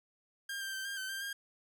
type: tone with pitch steps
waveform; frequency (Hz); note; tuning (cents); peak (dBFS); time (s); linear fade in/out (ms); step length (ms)
sawtooth; 1605 / 1578 / 1556 / 1602 / 1536 / 1580 / 1612; G6 / G6 / G6 / G6 / G6 / G6 / G6; +40 / +11 / -13 / +37 / -36 / +13 / +48; -34; 0.49-1.33; 5; 120
effects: none